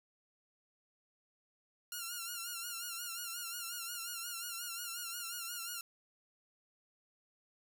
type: tone with vibrato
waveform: 5% pulse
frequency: 1396.9 Hz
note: F6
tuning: in tune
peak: -29 dBFS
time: 1.92-5.81 s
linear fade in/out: 2 ms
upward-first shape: sine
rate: 5.6 Hz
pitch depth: 64 cents each way
effects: none